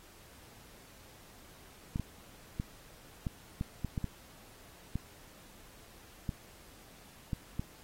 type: clicks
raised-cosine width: 5 ms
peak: -21 dBFS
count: 12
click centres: 1.959 / 1.997 / 2.599 / 3.268 / 3.611 / 3.847 / 3.978 / 4.043 / 4.956 / 6.292 / 7.332 / 7.595 s
effects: pink hiss -57 dBFS RMS until 7.83 s + AAC 48 kbps